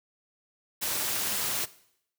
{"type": "noise with amplitude modulation", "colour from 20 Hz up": "white", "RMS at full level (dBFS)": -27, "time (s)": [0.81, 1.66], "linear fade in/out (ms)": 20, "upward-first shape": "sine", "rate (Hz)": 252, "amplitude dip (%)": 65, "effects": ["noise-tail reverb RT60 0.7 s tail -18 dB re dry", "high-pass 80 Hz 12 dB/octave"]}